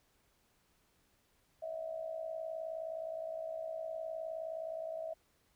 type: tone with amplitude modulation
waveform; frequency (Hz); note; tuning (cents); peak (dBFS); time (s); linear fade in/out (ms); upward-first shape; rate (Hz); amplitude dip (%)
sine; 647; E5; -32; -35; 1.62-5.14; 10; sine; 59.4; 70
effects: pink hiss -73 dBFS RMS until 5.55 s